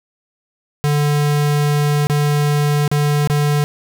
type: tone with dropouts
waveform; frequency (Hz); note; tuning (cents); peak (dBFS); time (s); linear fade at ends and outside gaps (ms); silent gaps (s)
square; 146.83; D3; 0; -14; 0.84-3.64; 0; 2.07-2.098 / 2.878-2.915 / 3.274-3.299
effects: 7-bit